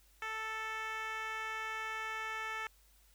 10% pulse tone with band-pass filter, 440 Hz, A4, in tune, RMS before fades -40 dBFS, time 0.22-2.67 s, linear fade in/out 2 ms, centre 1700 Hz, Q 1.1, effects added 50 Hz sine -65 dBFS peak until 3.14 s + white hiss -68 dBFS RMS until 3.14 s

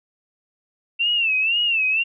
sine tone with vibrato, 2700 Hz, E7, 41 cents sharp, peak -17 dBFS, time 0.99-2.04 s, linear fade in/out 20 ms, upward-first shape sine, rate 2 Hz, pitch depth 120 cents each way, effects none

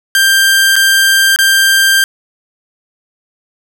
sawtooth tone with dropouts, 1582 Hz, G6, 15 cents sharp, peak -3 dBFS, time 0.15-2.04 s, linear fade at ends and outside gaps 1 ms, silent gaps 0.757-0.763 / 1.361-1.388 s, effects none

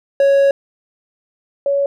triangle / sine tone pair in turn, 554.4 / 560.8 Hz, C#5 / C#5, 0 / +20 cents, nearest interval unison, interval 20 cents, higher second, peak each -7 / -13 dBFS, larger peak first, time 0.2-0.51 / 1.66-1.86 s, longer first, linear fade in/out 2 ms, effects none

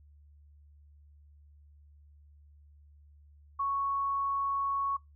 sine tone, 1108.7 Hz, C#6, in tune, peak -28 dBFS, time 3.59-4.97 s, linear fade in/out 10 ms, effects noise-tail reverb RT60 0.2 s tail -25 dB re dry + added 73 Hz sine -55 dBFS peak until 5.15 s

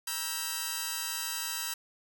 5% pulse chord, E diminished, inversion second, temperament just, 949.3 / 1318.5 / 1582.2 Hz, Bb5 / E6 / G6, +31 / 0 / +16 cents, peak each -26 dBFS, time 0.07-1.74 s, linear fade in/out 5 ms, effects none

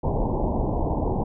pink low-pass noise, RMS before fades -24 dBFS, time 0.03-1.24 s, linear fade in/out 10 ms, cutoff 980 Hz, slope 96 dB/octave, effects none

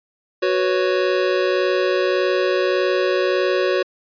square chord, F# suspended fourth, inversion none, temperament just, 370 / 493.3 / 555 Hz, F#4 / B4 / C#5, 0 / -2 / +2 cents, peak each -20 / -24 / -22 dBFS, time 0.42-3.83 s, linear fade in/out 10 ms, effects resampled to 11025 Hz

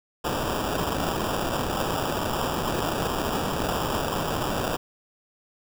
violet noise with sample-and-hold, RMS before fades -27 dBFS, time 0.24-4.77 s, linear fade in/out 10 ms, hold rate 2100 Hz, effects none

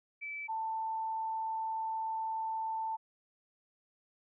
sine tone pair in turn, 2312 / 888.3 Hz, D7 / A5, -28 / +16 cents, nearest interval octave + perfect fourth, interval 1656 cents, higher first, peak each -38 / -33 dBFS, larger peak second, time 0.21-0.48 / 0.48-2.97 s, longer second, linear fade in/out 20 ms, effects none

